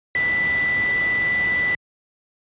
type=tone in noise; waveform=sine; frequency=1981 Hz; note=B6; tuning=5 cents sharp; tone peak=-18 dBFS; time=0.15-1.75 s; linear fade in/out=2 ms; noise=pink; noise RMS=-31 dBFS; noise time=0.15-1.75 s; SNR=+10 dB; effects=high-pass 80 Hz 12 dB/octave + resampled to 8000 Hz